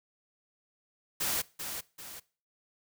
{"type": "noise with echo", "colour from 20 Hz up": "white", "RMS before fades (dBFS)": -31, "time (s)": [1.2, 1.42], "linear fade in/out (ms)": 10, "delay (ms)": 390, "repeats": 2, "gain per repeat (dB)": -7, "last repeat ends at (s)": 2.2, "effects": ["noise-tail reverb RT60 0.4 s tail -22 dB re dry"]}